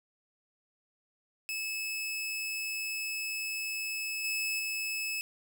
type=tone with level steps; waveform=sawtooth; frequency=2599 Hz; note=E7; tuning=25 cents flat; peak=-30 / -27 / -29 dBFS; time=1.49-5.21 s; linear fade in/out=0 ms; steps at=4.24 / 4.59 s; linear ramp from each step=5 ms; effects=none